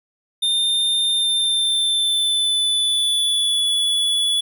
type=tone with pitch glide; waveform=square; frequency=3617 to 3418 Hz; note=A7 to G#7; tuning=+47 to +49 cents; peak=-17 dBFS; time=0.42-4.41 s; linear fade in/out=10 ms; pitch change=-98 cents; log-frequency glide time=1.1-3.66 s; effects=none